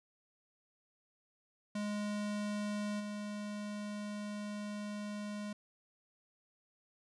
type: tone with level steps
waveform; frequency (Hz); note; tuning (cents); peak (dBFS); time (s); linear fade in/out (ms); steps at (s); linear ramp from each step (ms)
square; 207.7; G#3; 0; -36 / -40; 1.75-5.53; 5; 2.99; 20
effects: resampled to 22050 Hz